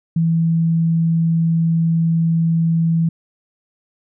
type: tone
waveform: sine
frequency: 164.81 Hz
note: E3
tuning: in tune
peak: -13 dBFS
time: 0.16-3.09 s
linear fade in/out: 5 ms
effects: none